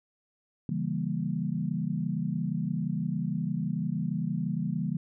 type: chord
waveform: sine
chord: C# diminished seventh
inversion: none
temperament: equal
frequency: 138.59 / 164.81 / 196 / 233.1 Hz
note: C#3 / E3 / G3 / Bb3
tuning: 0 / 0 / 0 / 0 cents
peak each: -35 / -31 / -33 / -35 dBFS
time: 0.69-4.97 s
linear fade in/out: 2 ms
effects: none